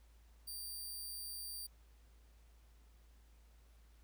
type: tone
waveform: 10% pulse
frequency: 4689 Hz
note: D8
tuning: 4 cents flat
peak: -37 dBFS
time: 0.47-1.67 s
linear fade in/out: 10 ms
effects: added 56 Hz sine -61 dBFS peak until 4.03 s + pink hiss -73 dBFS RMS until 4.03 s